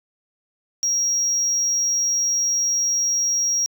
sine tone, 5640 Hz, F8, 16 cents sharp, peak -16 dBFS, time 0.83-3.66 s, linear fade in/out 0 ms, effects tanh soft clip ceiling -16 dBFS

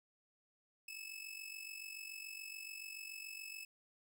sawtooth tone with amplitude modulation, 2604 Hz, E7, 22 cents flat, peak -40 dBFS, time 0.88-3.65 s, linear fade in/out 5 ms, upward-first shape sine, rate 47 Hz, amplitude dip 70%, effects none

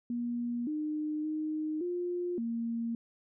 sine tone with pitch steps, 239.2 / 304.4 / 309.1 / 353.6 / 231.5 Hz, A#3 / D#4 / D#4 / F4 / A#3, +45 / -38 / -11 / +22 / -12 cents, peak -31 dBFS, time 0.1-2.95 s, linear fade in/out 2 ms, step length 570 ms, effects none

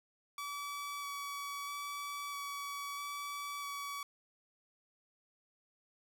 sawtooth tone with vibrato, 1142 Hz, D6, 49 cents flat, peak -36 dBFS, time 0.38-4.03 s, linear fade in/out 2 ms, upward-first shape square, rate 0.77 Hz, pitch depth 8 cents each way, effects none

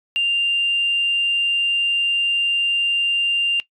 sine tone, 2791 Hz, F7, 2 cents flat, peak -15 dBFS, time 0.16-3.6 s, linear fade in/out 0 ms, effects noise-tail reverb RT60 0.1 s tail -19 dB re dry + tanh soft clip ceiling -11 dBFS

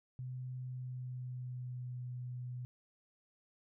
sine tone with pitch glide, 127.3 to 124.32 Hz, C3 to B2, -47 to +12 cents, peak -40 dBFS, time 0.19-2.65 s, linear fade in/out 0 ms, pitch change -41 cents, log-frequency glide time 0.58-2 s, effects none

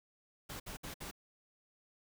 pink noise bursts, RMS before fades -45 dBFS, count 4, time 0.49-1.113 s, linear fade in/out 10 ms, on 110 ms, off 61 ms, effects none

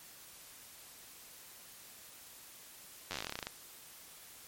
slowing click train, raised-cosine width 0.2 ms, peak -20 dBFS, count 17, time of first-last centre 3.11-3.469 s, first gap 10 ms, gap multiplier 1.1, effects white hiss -54 dBFS RMS until 4.47 s + MP3 64 kbps

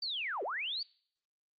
sine linear two-way sweep, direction down then up, 4699 to 351.3 to 4699 Hz, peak -34 dBFS, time 0.02-0.83 s, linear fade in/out 5 ms, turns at 0.43 s, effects noise-tail reverb RT60 0.6 s tail -25 dB re dry + Opus 32 kbps

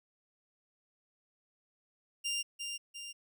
20% pulse tone with echo, 2794 Hz, F7, in tune, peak -28 dBFS, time 2.24-2.43 s, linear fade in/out 20 ms, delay 350 ms, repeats 2, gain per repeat -5 dB, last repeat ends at 3.13 s, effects none

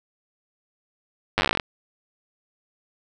slowing click train, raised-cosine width 0.3 ms, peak -4 dBFS, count 15, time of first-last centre 1.38-1.598 s, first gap 9 ms, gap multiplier 1.08, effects none

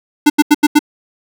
square tone bursts, 297.1 Hz, D4, 20 cents sharp, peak -5 dBFS, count 5, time 0.26-0.792 s, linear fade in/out 10 ms, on 40 ms, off 83 ms, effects none

